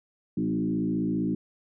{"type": "tone with frequency modulation", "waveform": "sine", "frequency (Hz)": 246.9, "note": "B3", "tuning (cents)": 0, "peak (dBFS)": -24, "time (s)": [0.37, 1.35], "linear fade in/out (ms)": 5, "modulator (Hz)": 55.2, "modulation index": 1.6, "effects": []}